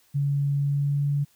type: tone with pitch glide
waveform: sine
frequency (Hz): 141.6 to 143.25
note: C#3 to D3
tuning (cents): +37 to -43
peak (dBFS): -21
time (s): 0.14-1.25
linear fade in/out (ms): 20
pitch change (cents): +20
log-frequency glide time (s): 0.56-1.11
effects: white hiss -62 dBFS RMS until 1.35 s